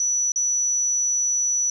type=tone with dropouts; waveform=sine; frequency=5920 Hz; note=F#8; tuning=in tune; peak=-19 dBFS; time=0-1.7 s; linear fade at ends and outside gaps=2 ms; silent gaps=0.32-0.359 s; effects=9-bit